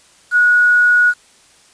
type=tone with quantisation; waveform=sine; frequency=1457 Hz; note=F#6; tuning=27 cents flat; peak=-8 dBFS; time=0.31-1.14 s; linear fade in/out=50 ms; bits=6; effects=white hiss -49 dBFS RMS until 1.73 s + resampled to 22050 Hz